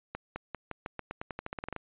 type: accelerating click train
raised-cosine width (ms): 0.5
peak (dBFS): -21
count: 17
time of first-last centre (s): 0.15-1.763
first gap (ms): 210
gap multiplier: 0.89
effects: resampled to 8000 Hz